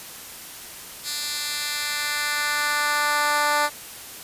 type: tone with high-pass filter sweep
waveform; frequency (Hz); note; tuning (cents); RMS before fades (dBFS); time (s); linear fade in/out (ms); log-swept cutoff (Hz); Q
10% pulse; 294.8; D4; +7; -24; 1.03-3.7; 50; 4200 to 750; 1.1
effects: white hiss -39 dBFS RMS until 4.23 s + resampled to 32000 Hz